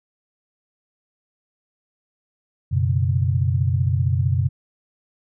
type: chord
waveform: sine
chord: F# suspended fourth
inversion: none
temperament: just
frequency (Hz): 92.5 / 123.33 / 138.75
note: F#2 / B2 / C#3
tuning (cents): 0 / -2 / +2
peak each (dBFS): -20 / -21 / -23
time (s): 2.71-4.49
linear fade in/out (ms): 20
effects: none